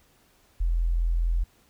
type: tone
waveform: sine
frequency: 42.2 Hz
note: E1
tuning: 41 cents sharp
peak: -21 dBFS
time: 0.6-1.44 s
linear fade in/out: 10 ms
effects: pink hiss -62 dBFS RMS until 1.69 s